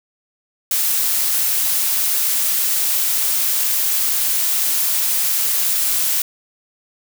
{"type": "noise", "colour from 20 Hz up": "blue", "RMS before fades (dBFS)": -18, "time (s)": [0.71, 6.22], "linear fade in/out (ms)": 2, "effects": []}